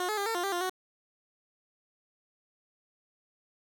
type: tone with pitch steps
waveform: 15% pulse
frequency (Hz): 360.8 / 426.9 / 401.1 / 452.4 / 351.9 / 394.3 / 351 / 371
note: F#4 / G#4 / G4 / A4 / F4 / G4 / F4 / F#4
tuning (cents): -44 / +48 / +40 / +48 / +13 / +10 / +9 / +5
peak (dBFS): -23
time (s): 0-0.696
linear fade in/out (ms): 2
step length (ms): 87
effects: none